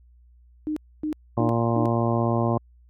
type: tone bursts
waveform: sine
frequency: 306 Hz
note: D#4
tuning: 29 cents flat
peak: -24 dBFS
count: 4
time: 0.67-1.856 s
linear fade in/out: 0 ms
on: 94 ms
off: 270 ms
type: harmonic tone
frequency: 116.54 Hz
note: A#2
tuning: in tune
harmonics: 1 / 2 / 3 / 4 / 5 / 6 / 7 / 8 / 9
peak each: -24 / -26 / -28 / -33 / -29 / -31 / -34 / -36 / -32 dBFS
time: 1.37-2.58 s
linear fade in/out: 5 ms
effects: added 60 Hz sine -51 dBFS peak until 2.89 s

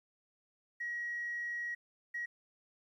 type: tone bursts at uneven times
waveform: sine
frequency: 1904 Hz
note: A#6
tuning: 36 cents sharp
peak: -35 dBFS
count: 2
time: 0.8-1.75 / 2.14-2.26 s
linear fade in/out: 10 ms
effects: tanh soft clip ceiling -31 dBFS + 12-bit

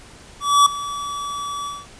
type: tone with ADSR envelope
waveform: square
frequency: 1147 Hz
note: D6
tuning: 41 cents flat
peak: -9 dBFS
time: 0.4-1.87 s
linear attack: 260 ms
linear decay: 5 ms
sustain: -17 dB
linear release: 210 ms
effects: pink hiss -44 dBFS RMS until 1.99 s + resampled to 22050 Hz

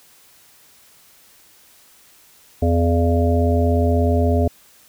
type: harmonic tone with a mistuned harmonic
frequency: 84.4 Hz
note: E2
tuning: 41 cents sharp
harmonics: 1 / 3 / 5 / 7 / 8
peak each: -16 / -21 / -23 / -24 / -25 dBFS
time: 2.62-4.48 s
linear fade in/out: 5 ms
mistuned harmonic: 8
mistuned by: +31 cents
effects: white hiss -51 dBFS RMS until 4.88 s

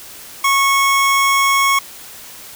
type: tone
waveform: 25% pulse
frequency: 1100 Hz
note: C#6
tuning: 14 cents flat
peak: -8 dBFS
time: 0.44-1.79 s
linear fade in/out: 5 ms
effects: white hiss -36 dBFS RMS until 2.55 s

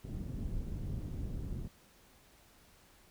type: low-pass noise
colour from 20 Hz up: pink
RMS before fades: -39 dBFS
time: 0.04-1.68 s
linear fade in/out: 10 ms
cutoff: 200 Hz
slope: 12 dB/octave
effects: pink hiss -63 dBFS RMS until 3.1 s

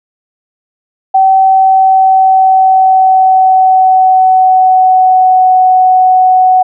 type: tone with pitch glide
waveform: sine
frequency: 766 to 743.3 Hz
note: G5 to F#5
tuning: -40 to +8 cents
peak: -3 dBFS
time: 1.14-6.63 s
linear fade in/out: 10 ms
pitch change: -52 cents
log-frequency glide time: 1.38-5.53 s
effects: none

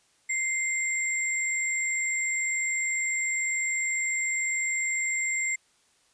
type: tone pair together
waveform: sine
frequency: 2093 / 7473 Hz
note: C7 / A#8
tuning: 0 / +3 cents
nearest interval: octave + minor seventh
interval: 2203 cents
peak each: -27 / -30 dBFS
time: 0.29-5.56 s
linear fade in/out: 10 ms
effects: white hiss -65 dBFS RMS until 6.13 s + resampled to 22050 Hz

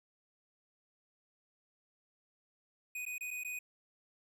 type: tone with dropouts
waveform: square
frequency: 2489 Hz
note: D#7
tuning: in tune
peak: -39 dBFS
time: 2.95-3.59 s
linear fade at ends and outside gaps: 5 ms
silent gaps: 3.053-3.063 / 3.182-3.208 / 3.307-3.31 / 3.436-3.447 s
effects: none

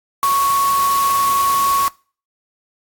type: tone in noise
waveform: sine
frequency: 1108.7 Hz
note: C#6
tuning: in tune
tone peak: -13 dBFS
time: 0.23-1.88 s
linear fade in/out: 0 ms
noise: white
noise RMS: -25 dBFS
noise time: 0.23-1.88 s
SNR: +9 dB
effects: noise-tail reverb RT60 0.4 s tail -24 dB re dry + AAC 64 kbps

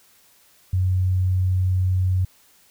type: tone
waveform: sine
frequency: 92.5 Hz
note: F#2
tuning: in tune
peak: -17 dBFS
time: 0.73-2.25 s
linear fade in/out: 5 ms
effects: white hiss -56 dBFS RMS until 2.7 s

